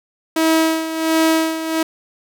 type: tone with tremolo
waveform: sawtooth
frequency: 321.8 Hz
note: E4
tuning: 42 cents flat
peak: -8 dBFS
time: 0.36-1.83 s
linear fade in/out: 5 ms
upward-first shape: sine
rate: 1.4 Hz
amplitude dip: 70%
effects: none